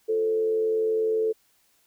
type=tone with frequency modulation; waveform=sine; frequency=440 Hz; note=A4; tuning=in tune; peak=-21 dBFS; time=0.08-1.33 s; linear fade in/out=20 ms; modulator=88.2 Hz; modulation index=0.35; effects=white hiss -65 dBFS RMS until 1.86 s